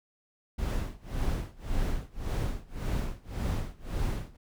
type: noise with tremolo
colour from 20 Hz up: brown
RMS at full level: -28 dBFS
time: 0.58-4.37 s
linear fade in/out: 10 ms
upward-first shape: sine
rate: 1.8 Hz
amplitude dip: 95%
effects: none